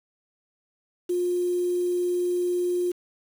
sine tone with quantisation, 355.5 Hz, F4, 31 cents sharp, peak -22 dBFS, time 1.09-2.92 s, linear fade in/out 10 ms, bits 7, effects none

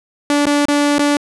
sawtooth tone with dropouts, 290 Hz, D4, 22 cents flat, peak -8 dBFS, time 0.3-1.17 s, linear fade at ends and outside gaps 1 ms, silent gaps 0.456-0.467 / 0.654-0.684 / 0.983-0.992 s, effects resampled to 24000 Hz + 8-bit

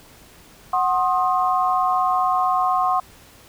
sine chord, C diminished, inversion second, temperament equal with one note detuned, 740 / 1064.2 / 1244.5 Hz, Gb5 / C6 / Eb6, 0 / +29 / 0 cents, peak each -20 / -20 / -25 dBFS, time 0.73-3 s, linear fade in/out 5 ms, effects pink hiss -48 dBFS RMS until 3.48 s

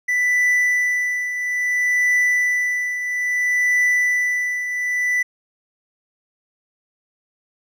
triangle tone with tremolo, 1982 Hz, B6, 6 cents sharp, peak -12 dBFS, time 0.08-5.23 s, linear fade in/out 10 ms, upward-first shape triangle, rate 0.6 Hz, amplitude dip 65%, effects none

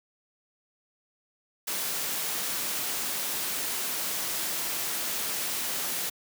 white noise, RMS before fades -31 dBFS, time 1.67-6.1 s, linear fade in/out 10 ms, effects high-pass 150 Hz 12 dB/octave

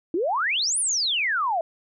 sine exponential two-way sweep, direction up then down, 311.1 to 10180 to 632 Hz, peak -21 dBFS, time 0.14-1.61 s, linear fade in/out 2 ms, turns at 0.79 s, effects none

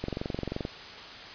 click train, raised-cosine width 2 ms, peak -18 dBFS, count 15, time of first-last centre 0.04-0.651 s, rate 22.9 Hz, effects white hiss -43 dBFS RMS until 1.34 s + resampled to 11025 Hz

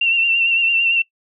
sine tone with vibrato, 2733 Hz, F7, 38 cents flat, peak -13 dBFS, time 0.01-1.02 s, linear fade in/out 5 ms, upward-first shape sine, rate 8.9 Hz, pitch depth 38 cents each way, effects noise-tail reverb RT60 0.1 s tail -21 dB re dry

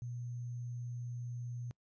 sine tone with sample-and-hold, 120.6 Hz, B2, 41 cents flat, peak -39 dBFS, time 0.02-1.71 s, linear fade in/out 0 ms, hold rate 6300 Hz, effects noise-tail reverb RT60 0.1 s tail -24 dB re dry + resampled to 16000 Hz

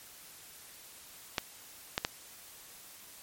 clicks, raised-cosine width 0.2 ms, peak -11 dBFS, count 3, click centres 1.382 / 1.979 / 2.049 s, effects white hiss -52 dBFS RMS until 3.22 s + MP3 64 kbps

